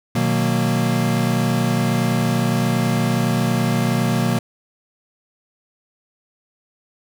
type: chord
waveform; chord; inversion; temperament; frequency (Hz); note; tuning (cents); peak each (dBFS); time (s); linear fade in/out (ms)
square; B major seventh; none; equal; 123.47 / 155.56 / 185 / 233.1; B2 / D#3 / F#3 / A#3; 0 / 0 / 0 / 0; -22 / -25 / -24 / -22; 0.15-4.39; 5
effects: none